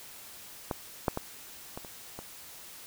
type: clicks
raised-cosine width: 1 ms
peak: -16 / -11 / -17 / -24 / -30 / -25 dBFS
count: 6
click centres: 0.712 / 1.082 / 1.174 / 1.775 / 1.848 / 2.19 s
effects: white hiss -48 dBFS RMS until 2.86 s